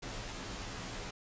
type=noise with comb filter; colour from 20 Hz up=pink; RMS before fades=-42 dBFS; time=0.02-1.11 s; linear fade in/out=10 ms; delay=13 ms; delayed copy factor=-0.7; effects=resampled to 16000 Hz